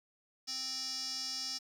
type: tone with band-pass filter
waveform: square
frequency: 261.6 Hz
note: C4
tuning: in tune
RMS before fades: -39 dBFS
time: 0.47-1.59 s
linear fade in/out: 20 ms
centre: 5300 Hz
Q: 9.2
effects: 10-bit